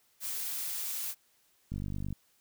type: noise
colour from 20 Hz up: blue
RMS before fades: -36 dBFS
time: 0.2-1.15 s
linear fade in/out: 50 ms
type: click train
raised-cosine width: 5 ms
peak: -25 dBFS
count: 21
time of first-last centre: 1.72-2.127 s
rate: 49.2 Hz
effects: white hiss -69 dBFS RMS until 2.4 s